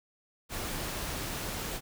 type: noise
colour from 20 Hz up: pink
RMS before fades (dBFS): -36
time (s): 0.49-1.81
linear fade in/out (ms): 50
effects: none